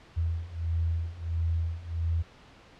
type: beating tone pair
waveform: sine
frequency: 82 / 83.5 Hz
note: E2 / E2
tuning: -9 / +23 cents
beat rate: 1.5 Hz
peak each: -31 / -29 dBFS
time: 0.16-2.23 s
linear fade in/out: 20 ms
effects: pink hiss -54 dBFS RMS until 2.79 s + low-pass 4000 Hz 12 dB/octave